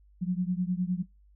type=beating tone pair; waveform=sine; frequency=177.3 / 187.1 Hz; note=F3 / F#3; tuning=+26 / +20 cents; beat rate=9.8 Hz; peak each=-28 / -30 dBFS; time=0.21-1.03 s; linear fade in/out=20 ms; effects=noise-tail reverb RT60 0.2 s tail -20 dB re dry + added 50 Hz sine -56 dBFS peak until 1.35 s